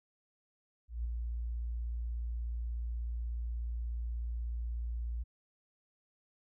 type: tone with ADSR envelope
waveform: sine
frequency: 58.27 Hz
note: A#1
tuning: in tune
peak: -31 dBFS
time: 0.88-5.24 s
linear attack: 170 ms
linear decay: 4 ms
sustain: -3 dB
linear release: 18 ms
effects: none